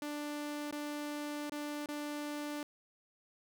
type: tone with dropouts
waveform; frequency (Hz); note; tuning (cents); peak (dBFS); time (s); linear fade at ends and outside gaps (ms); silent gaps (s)
sawtooth; 294.7; D4; +6; -34; 0.02-2.63; 2; 0.711-0.725 / 1.497-1.52 / 1.86-1.887
effects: none